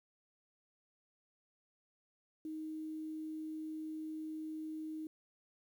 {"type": "tone with quantisation", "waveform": "sine", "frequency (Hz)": 313.2, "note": "D#4", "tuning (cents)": 11, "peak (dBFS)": -40, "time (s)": [2.45, 5.07], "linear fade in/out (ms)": 2, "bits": 11, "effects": []}